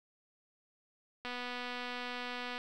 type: click train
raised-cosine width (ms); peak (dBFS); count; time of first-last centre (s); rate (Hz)
0.3; -25; 328; 1.25-2.579; 246
effects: 11-bit